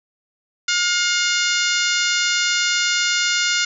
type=harmonic tone; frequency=712 Hz; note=F5; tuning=33 cents sharp; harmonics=2 / 3 / 4 / 5 / 6 / 7 / 8 / 9 / 10; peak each=-22 / -24 / -25 / -26 / -27 / -27 / -28 / -29 / -29 dBFS; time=0.68-3.65 s; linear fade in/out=5 ms; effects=none